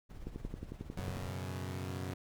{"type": "noise with tremolo", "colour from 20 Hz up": "brown", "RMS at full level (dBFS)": -46, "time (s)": [0.09, 1.31], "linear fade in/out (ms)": 20, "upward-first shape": "sine", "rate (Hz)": 17, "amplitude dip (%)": 45}
{"type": "click train", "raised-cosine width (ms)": 3, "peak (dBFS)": -28, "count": 11, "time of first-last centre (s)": [0.27, 1.171], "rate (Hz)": 11.1}
{"type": "chord", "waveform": "sawtooth", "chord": "F# suspended fourth", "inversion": "none", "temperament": "equal", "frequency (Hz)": [92.5, 123.47, 138.59], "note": ["F#2", "B2", "C#3"], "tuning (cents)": [0, 0, 0], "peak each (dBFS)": [-36, -41, -41], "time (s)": [0.97, 2.14], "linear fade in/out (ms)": 5}
{"effects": []}